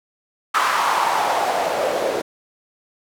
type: noise with band-pass filter sweep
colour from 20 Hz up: white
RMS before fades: -20 dBFS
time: 0.54-2.22 s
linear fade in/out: 10 ms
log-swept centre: 1200 to 470 Hz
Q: 3.8
effects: none